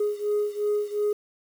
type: beating tone pair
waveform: sine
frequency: 415.3 / 418.1 Hz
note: G#4 / G#4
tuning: 0 / +12 cents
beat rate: 2.8 Hz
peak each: -24 / -26 dBFS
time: 0-1.13 s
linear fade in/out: 5 ms
effects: tanh soft clip ceiling -19 dBFS + 8-bit